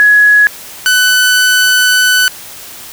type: tone pair in turn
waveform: sine / sawtooth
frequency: 1680 / 1499.4 Hz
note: G#6 / F#6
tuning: +19 / +23 cents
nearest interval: major second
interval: 196 cents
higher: first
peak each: -3 dBFS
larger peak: neither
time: 0-0.47 / 0.86-2.28 s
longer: second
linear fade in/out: 0 ms
effects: white hiss -30 dBFS RMS until 2.92 s